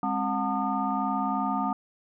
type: tone cluster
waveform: sine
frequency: 204.8 / 267.5 / 729 / 897 / 1219 Hz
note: G#3 / C4 / F#5 / A5 / D#6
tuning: -24 / +38 / -26 / +33 / -36 cents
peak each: -31 dBFS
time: 0.03-1.73 s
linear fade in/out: 2 ms
effects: tanh soft clip ceiling -13 dBFS